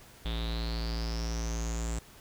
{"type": "tone with low-pass filter sweep", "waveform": "square", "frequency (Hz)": 56.8, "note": "A#1", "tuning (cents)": -44, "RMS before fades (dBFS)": -33, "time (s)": [0.25, 1.99], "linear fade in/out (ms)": 5, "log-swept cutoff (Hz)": [3500, 7700], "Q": 9.7, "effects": ["pink hiss -54 dBFS RMS until 2.2 s"]}